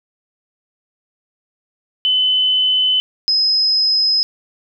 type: tone pair in turn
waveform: sine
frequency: 3025 / 5087 Hz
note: F#7 / D#8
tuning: +38 / +37 cents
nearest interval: major sixth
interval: 899 cents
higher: second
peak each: -12 dBFS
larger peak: neither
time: 2.05-3 / 3.28-4.23 s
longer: neither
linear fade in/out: 0 ms
effects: none